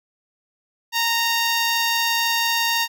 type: tone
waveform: 10% pulse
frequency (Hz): 926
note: A#5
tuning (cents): -12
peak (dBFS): -10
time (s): 0.92-2.88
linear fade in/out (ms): 50
effects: none